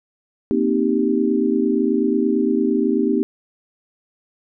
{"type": "chord", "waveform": "sine", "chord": "C minor seventh", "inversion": "third", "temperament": "equal", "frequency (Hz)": [233.1, 261.6, 311.1, 392], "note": ["Bb3", "C4", "Eb4", "G4"], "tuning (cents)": [0, 0, 0, 0], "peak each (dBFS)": -21, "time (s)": [0.51, 3.23], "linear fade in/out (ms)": 0, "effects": []}